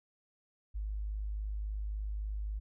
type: tone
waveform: sine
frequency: 51.8 Hz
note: G#1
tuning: 4 cents flat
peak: -34 dBFS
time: 0.74-2.6 s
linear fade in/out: 20 ms
effects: none